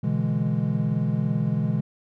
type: chord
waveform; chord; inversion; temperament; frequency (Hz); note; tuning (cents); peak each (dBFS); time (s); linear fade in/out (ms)
triangle; E dominant seventh; second; equal; 123.47 / 146.83 / 164.81 / 207.7; B2 / D3 / E3 / G#3; 0 / 0 / 0 / 0; -25; 0.03-1.81; 10
effects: none